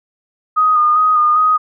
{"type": "tone with vibrato", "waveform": "sine", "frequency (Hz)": 1236, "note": "D#6", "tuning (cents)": -12, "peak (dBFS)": -9, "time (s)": [0.56, 1.58], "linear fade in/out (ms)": 20, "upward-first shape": "square", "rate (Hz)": 2.5, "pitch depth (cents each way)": 23, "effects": []}